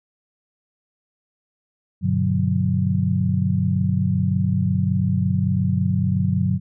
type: chord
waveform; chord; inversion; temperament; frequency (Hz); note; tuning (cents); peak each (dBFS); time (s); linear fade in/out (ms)
sine; G major seventh; none; equal; 98 / 123.47 / 146.83 / 185; G2 / B2 / D3 / F#3; 0 / 0 / 0 / 0; -22 / -25 / -24 / -21; 2.01-6.6; 50
effects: none